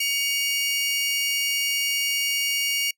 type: tone pair together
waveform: sawtooth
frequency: 2250 / 2835 Hz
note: C#7 / F7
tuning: +25 / +25 cents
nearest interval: major third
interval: 400 cents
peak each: -22 dBFS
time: 0-2.91 s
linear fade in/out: 5 ms
effects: noise-tail reverb RT60 0.1 s tail -25 dB re dry